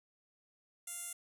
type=tone with band-pass filter; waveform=15% pulse; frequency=696 Hz; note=F5; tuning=6 cents flat; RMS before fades=-44 dBFS; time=0.87-1.13 s; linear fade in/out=5 ms; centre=9700 Hz; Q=8.9; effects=none